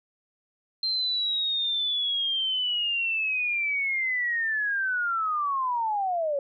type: linear sweep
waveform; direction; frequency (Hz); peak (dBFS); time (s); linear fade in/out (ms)
sine; down; 4160 to 546; -24; 0.83-6.39; 2
effects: none